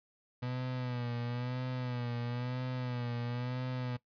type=tone with vibrato; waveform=35% pulse; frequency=123.47 Hz; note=B2; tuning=in tune; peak=-33 dBFS; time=0.42-3.97 s; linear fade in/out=10 ms; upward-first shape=sine; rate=1 Hz; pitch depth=58 cents each way; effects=noise-tail reverb RT60 0.1 s tail -18 dB re dry + resampled to 11025 Hz